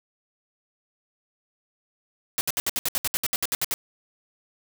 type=noise bursts; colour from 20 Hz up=white; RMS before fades=-25 dBFS; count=15; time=2.38-3.74 s; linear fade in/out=0 ms; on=30 ms; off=65 ms; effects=none